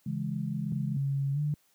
sine chord, C# minor, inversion none, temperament equal, 138.59 / 164.81 / 207.7 Hz, C#3 / E3 / G#3, 0 / 0 / 0 cents, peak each -34 dBFS, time 0.06-0.97 s, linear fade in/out 5 ms
sine tone with pitch glide, 138.4 to 148.33 Hz, C#3 to D3, -2 to +18 cents, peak -26 dBFS, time 0.72-1.54 s, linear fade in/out 2 ms, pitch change +120 cents, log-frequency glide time 1.33-1.39 s
effects white hiss -68 dBFS RMS until 1.74 s + high-pass 80 Hz 12 dB/octave

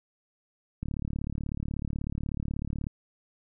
click train, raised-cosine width 5 ms, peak -20 dBFS, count 75, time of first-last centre 0.83-2.869 s, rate 36.3 Hz, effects none

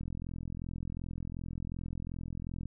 click train, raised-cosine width 5 ms, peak -27 dBFS, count 114, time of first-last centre 0.01-2.656 s, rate 42.7 Hz, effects none

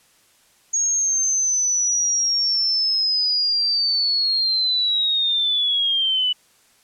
sine linear sweep, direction down, 6610 to 2960 Hz, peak -17 dBFS, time 0.73-6.33 s, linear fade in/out 10 ms, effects white hiss -57 dBFS RMS until 6.83 s + low-pass 11000 Hz 12 dB/octave

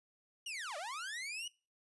sawtooth linear two-way sweep, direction down then up, 2960 to 563 to 2960 Hz, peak -37 dBFS, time 0.46-1.48 s, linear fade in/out 5 ms, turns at 0.77 s, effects noise-tail reverb RT60 0.3 s tail -21 dB re dry + resampled to 24000 Hz

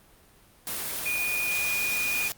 sine tone in noise, 2453 Hz, D#7, 25 cents flat, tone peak -26 dBFS, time 1.06-2.28 s, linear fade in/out 0 ms, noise white, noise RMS -32 dBFS, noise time 0.67-2.32 s, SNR +3 dB, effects pink hiss -57 dBFS RMS until 2.37 s + Opus 32 kbps

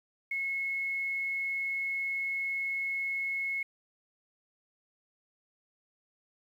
sine tone with quantisation, 2181 Hz, C#7, 29 cents flat, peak -30 dBFS, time 0.31-3.63 s, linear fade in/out 5 ms, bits 10, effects none

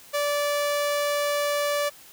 sawtooth tone, 581 Hz, D5, 19 cents flat, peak -19 dBFS, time 0.13-1.9 s, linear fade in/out 20 ms, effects white hiss -49 dBFS RMS until 2.12 s

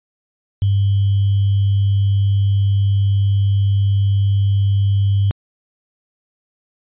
sine tone with sample-and-hold, 99.5 Hz, G2, 26 cents sharp, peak -12 dBFS, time 0.62-5.31 s, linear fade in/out 0 ms, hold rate 3150 Hz, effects resampled to 8000 Hz

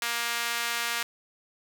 sawtooth tone with high-pass filter, 235.2 Hz, A#3, 16 cents sharp, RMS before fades -30 dBFS, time 0.02-1.03 s, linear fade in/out 2 ms, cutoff 1600 Hz, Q 0.97, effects none

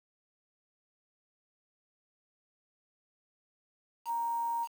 sine tone with quantisation, 932.3 Hz, A#5, in tune, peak -30 dBFS, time 4.05-4.68 s, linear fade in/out 50 ms, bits 8, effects none

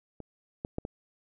clicks, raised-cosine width 2 ms, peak -28 / -20 / -18 / -22 dBFS, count 4, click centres 0.203 / 0.649 / 0.784 / 0.851 s, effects none

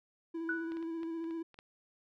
triangle tone with vibrato, 329.6 Hz, E4, in tune, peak -34 dBFS, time 0.34-1.43 s, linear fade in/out 10 ms, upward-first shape square, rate 15 Hz, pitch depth 20 cents each way
sine tone with exponential decay, 1480 Hz, F#6, in tune, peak -30 dBFS, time 0.49-0.85 s, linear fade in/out 2 ms, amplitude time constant 77 ms
clicks, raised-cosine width 0.3 ms, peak -35 / -37 / -39 / -35 / -42 / -40 / -41 / -33 dBFS, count 8, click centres 0.72 / 0.77 / 0.827 / 1.032 / 1.242 / 1.309 / 1.543 / 1.589 s
effects none

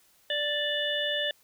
harmonic tone, 587.3 Hz, D5, in tune, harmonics 1 / 3 / 5 / 6, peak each -32 / -32 / -32 / -32 dBFS, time 0.3-1.31 s, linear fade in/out 2 ms, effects white hiss -63 dBFS RMS until 1.43 s

